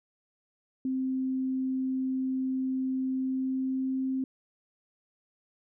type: tone with pitch glide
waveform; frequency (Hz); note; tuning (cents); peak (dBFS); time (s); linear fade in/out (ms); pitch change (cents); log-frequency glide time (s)
sine; 261.3 to 263.1; C4 to C4; -2 to +10; -27; 0.85-4.24; 2; +12; 3.12-4.01
effects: none